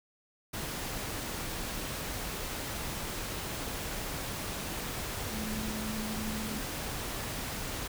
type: tone in noise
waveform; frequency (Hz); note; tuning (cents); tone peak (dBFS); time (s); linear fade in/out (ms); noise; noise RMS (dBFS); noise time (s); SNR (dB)
sine; 216.3; A3; -29; -36; 5.31-6.59; 10; pink; -37; 0.53-7.88; -2
effects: none